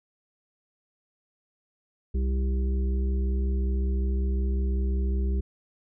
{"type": "harmonic tone with a mistuned harmonic", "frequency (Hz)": 65.41, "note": "C2", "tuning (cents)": 0, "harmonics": [1, 3, 5, 6], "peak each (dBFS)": [-23, -35, -42, -39], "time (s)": [2.14, 5.41], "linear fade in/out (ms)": 10, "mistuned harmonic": 1, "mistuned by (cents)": -25, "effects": []}